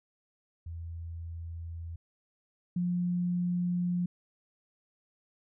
sine tone pair in turn, 83.5 / 176.93 Hz, E2 / F3, +23 / +23 cents, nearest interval octave + minor second, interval 1300 cents, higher second, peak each -37 / -27 dBFS, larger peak second, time 0.66-1.96 / 2.76-4.06 s, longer neither, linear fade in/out 5 ms, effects none

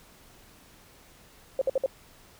sine tone bursts, 532 Hz, C5, 29 cents sharp, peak -21 dBFS, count 4, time 1.59-1.861 s, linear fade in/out 2 ms, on 25 ms, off 57 ms, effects pink hiss -55 dBFS RMS until 2.39 s

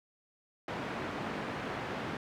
pink band-pass noise, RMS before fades -38 dBFS, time 0.68-2.17 s, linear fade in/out 2 ms, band 160 to 2100 Hz, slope 12 dB/octave, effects none

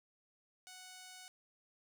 5% pulse tone, 740 Hz, F#5, in tune, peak -40 dBFS, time 0.67-1.28 s, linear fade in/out 0 ms, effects none

